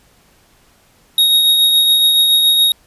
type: tone with tremolo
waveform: square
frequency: 3757 Hz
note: A#7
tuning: 13 cents sharp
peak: -8 dBFS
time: 1.18-2.72 s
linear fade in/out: 2 ms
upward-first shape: triangle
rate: 7.1 Hz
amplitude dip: 35%
effects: pink hiss -52 dBFS RMS until 2.86 s + resampled to 32000 Hz